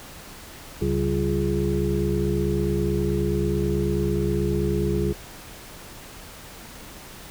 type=harmonic tone with a mistuned harmonic; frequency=69.3 Hz; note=C#2; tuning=in tune; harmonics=1 / 2 / 3 / 5 / 6; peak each=-27 / -27 / -27 / -27 / -27 dBFS; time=0.81-5.13 s; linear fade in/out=10 ms; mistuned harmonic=3; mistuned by=-120 cents; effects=pink hiss -42 dBFS RMS until 7.3 s